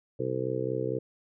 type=harmonic tone; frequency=64.3 Hz; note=C2; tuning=30 cents flat; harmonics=2 / 3 / 4 / 5 / 6 / 7 / 8; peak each=-35 / -42 / -44 / -36 / -35 / -32 / -36 dBFS; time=0.19-0.99 s; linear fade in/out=10 ms; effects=none